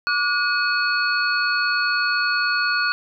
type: tone cluster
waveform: sine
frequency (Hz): 1161 / 1449 / 2534 / 4384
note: D6 / F#6 / D#7 / C#8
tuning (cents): -20 / -37 / +31 / -20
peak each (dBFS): -26 / -20 / -28 / -26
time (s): 0.07-2.92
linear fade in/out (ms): 0
effects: none